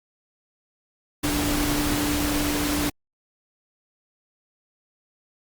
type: tone in noise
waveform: sine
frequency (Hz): 293.7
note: D4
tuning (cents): 0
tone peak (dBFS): -25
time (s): 1.23-2.9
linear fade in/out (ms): 10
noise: pink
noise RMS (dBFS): -26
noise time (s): 1.23-2.9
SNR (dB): -2
effects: Opus 48 kbps